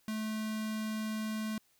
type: tone with notch filter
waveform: square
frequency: 217.1 Hz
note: A3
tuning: 23 cents flat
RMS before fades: -36 dBFS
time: 0.08-1.58 s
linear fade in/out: 2 ms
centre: 520 Hz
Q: 0.98
effects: white hiss -70 dBFS RMS until 1.79 s